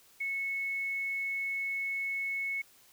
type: tone with quantisation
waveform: sine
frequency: 2200 Hz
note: C#7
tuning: 14 cents flat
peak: -31 dBFS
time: 0.2-2.62 s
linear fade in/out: 10 ms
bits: 10
effects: white hiss -61 dBFS RMS until 2.92 s